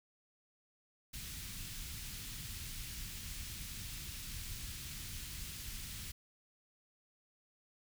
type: band-stop noise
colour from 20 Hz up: pink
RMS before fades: -45 dBFS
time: 1.13-6.12 s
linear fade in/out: 10 ms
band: 140 to 2600 Hz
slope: 12 dB/octave
effects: none

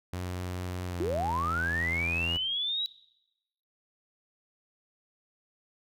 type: tone with pitch glide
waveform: sawtooth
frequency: 90.5 to 84.44 Hz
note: F#2 to E2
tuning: -38 to +42 cents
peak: -29 dBFS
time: 0.13-2.37 s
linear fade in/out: 0 ms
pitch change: -120 cents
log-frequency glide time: 0.85-1.16 s
type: linear sweep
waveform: sine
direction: up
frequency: 311.1 to 3915 Hz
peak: -28 dBFS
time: 1-2.86 s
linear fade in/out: 0 ms
effects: noise-tail reverb RT60 0.9 s tail -20 dB re dry

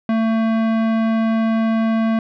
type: tone with tanh clipping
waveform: sine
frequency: 224 Hz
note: A3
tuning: 31 cents sharp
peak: -17 dBFS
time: 0.09-2.19 s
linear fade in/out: 2 ms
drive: 18 dB
effects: none

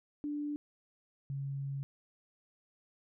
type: tone pair in turn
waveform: sine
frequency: 293.7 / 138.28 Hz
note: D4 / C#3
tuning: 0 / -4 cents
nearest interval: octave + minor second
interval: 1304 cents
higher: first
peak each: -34 / -35 dBFS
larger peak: first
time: 0.24-0.56 / 1.3-1.83 s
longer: second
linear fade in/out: 0 ms
effects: none

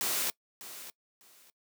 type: noise with echo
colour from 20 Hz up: white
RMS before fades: -31 dBFS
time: 0.01-0.3 s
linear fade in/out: 0 ms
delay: 600 ms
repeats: 2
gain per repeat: -14 dB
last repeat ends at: 1.5 s
effects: noise-tail reverb RT60 0.1 s tail -22 dB re dry + high-pass 200 Hz 12 dB/octave

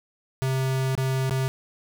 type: tone with dropouts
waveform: square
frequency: 132.1 Hz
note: C3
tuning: 17 cents sharp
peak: -23 dBFS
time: 0.42-1.48 s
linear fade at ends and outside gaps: 0 ms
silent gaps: 0.952-0.977 / 1.296-1.309 s
effects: none

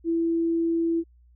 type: tone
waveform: sine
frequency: 332.6 Hz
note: E4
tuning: 16 cents sharp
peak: -21 dBFS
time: 0.04-1.04 s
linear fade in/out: 50 ms
effects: added 60 Hz sine -53 dBFS peak until 1.35 s

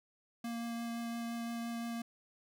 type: tone with vibrato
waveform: square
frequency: 233.1 Hz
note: A#3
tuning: in tune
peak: -38 dBFS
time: 0.44-2.02 s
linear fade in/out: 5 ms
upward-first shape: triangle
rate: 5.8 Hz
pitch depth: 10 cents each way
effects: none

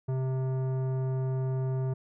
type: tone with tanh clipping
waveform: triangle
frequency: 130.9 Hz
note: C3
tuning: 1 cent sharp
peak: -29 dBFS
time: 0.08-1.94 s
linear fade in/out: 10 ms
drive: 18 dB
effects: none

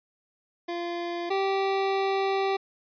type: tone pair in turn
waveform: 25% pulse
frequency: 345.2 / 389.1 Hz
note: F4 / G4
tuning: -20 / -13 cents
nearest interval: major second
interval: 207 cents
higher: second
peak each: -26 / -20 dBFS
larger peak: second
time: 0.68-1.3 / 1.3-2.57 s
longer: second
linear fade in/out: 10 ms
effects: resampled to 11025 Hz

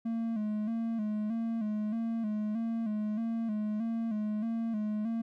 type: tone with vibrato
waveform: triangle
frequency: 220 Hz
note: A3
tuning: in tune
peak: -28 dBFS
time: 0.05-5.22 s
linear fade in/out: 10 ms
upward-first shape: square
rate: 1.6 Hz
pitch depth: 64 cents each way
effects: none

